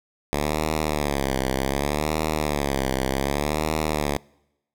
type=tone with vibrato; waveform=5% pulse; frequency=71.6 Hz; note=D2; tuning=43 cents flat; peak=-11 dBFS; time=0.33-4.17 s; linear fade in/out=0 ms; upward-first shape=sine; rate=0.66 Hz; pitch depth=150 cents each way; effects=noise-tail reverb RT60 0.9 s tail -26 dB re dry